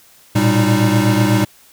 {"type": "tone cluster", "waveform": "square", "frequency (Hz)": [111.8, 119.9, 197.1, 307.6], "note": ["A2", "A#2", "G3", "D#4"], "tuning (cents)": [28, 49, 10, -20], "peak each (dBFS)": -18, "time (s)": [0.35, 1.45], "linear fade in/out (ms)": 10, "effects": ["white hiss -48 dBFS RMS until 1.72 s"]}